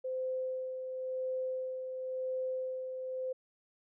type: tone with tremolo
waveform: sine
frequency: 516 Hz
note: C5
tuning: 24 cents flat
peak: -32 dBFS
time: 0.04-3.33 s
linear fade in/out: 10 ms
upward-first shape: sine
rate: 0.95 Hz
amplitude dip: 45%
effects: none